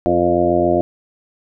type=harmonic tone with a mistuned harmonic; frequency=87.31 Hz; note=F2; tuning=in tune; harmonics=1 / 2 / 3 / 4 / 5 / 6 / 7 / 8; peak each=-27 / -25 / -22 / -17 / -27 / -24 / -18 / -20 dBFS; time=0.06-0.81 s; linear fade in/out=0 ms; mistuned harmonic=5; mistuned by=+24 cents; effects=none